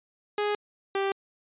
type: tone pair in turn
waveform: sawtooth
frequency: 415.3 / 391.9 Hz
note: G#4 / G4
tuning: 0 / 0 cents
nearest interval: minor second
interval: 100 cents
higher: first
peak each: -21 / -21 dBFS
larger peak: neither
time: 0.38-0.55 / 0.95-1.12 s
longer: neither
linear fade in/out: 2 ms
effects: resampled to 8000 Hz